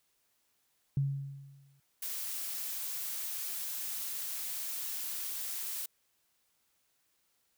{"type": "tone with exponential decay", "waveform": "sine", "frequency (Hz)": 138.59, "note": "C#3", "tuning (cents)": 0, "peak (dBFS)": -25, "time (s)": [0.97, 1.8], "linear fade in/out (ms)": 2, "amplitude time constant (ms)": 180}
{"type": "noise", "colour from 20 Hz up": "blue", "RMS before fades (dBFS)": -38, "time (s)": [2.02, 5.86], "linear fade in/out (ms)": 5}
{"effects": ["white hiss -75 dBFS RMS until 7.57 s"]}